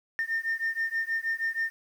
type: beating tone pair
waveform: sine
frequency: 1811 / 1817.3 Hz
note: A6 / A#6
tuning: +49 / -45 cents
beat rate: 6.3 Hz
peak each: -29 dBFS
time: 0.19-1.7 s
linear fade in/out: 0 ms
effects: tanh soft clip ceiling -22 dBFS + 9-bit